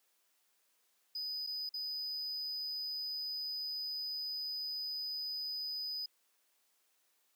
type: tone with dropouts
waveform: triangle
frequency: 4987 Hz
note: D#8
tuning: 3 cents sharp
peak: -36 dBFS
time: 1.15-6.06 s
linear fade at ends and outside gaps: 5 ms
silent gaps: 1.466-1.471 / 1.692-1.739 s
effects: white hiss -75 dBFS RMS until 7.35 s + high-pass 300 Hz 12 dB/octave